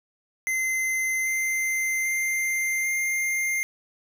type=tone with pitch steps; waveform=square; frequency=2065 / 2079 / 2094 / 2108 Hz; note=C7 / C7 / C7 / C7; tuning=-23 / -12 / +1 / +12 cents; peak=-24 dBFS; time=0.47-3.63 s; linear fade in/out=0 ms; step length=790 ms; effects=10-bit